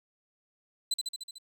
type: tone with echo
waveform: 30% pulse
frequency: 4027 Hz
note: B7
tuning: 33 cents sharp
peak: -23 dBFS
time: 0.91-0.94 s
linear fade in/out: 5 ms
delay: 74 ms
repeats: 6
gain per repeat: -3 dB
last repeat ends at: 1.384 s
effects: none